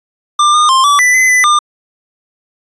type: tone with pitch steps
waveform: square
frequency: 1191 / 1219 / 1054 / 1152 / 1988 / 2033 / 2000 / 1202 Hz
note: D6 / D#6 / C6 / D6 / B6 / B6 / B6 / D6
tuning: +24 / -36 / +12 / -34 / +11 / +50 / +21 / +40 cents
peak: -7 dBFS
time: 0.39-1.59 s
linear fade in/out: 5 ms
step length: 150 ms
effects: resampled to 22050 Hz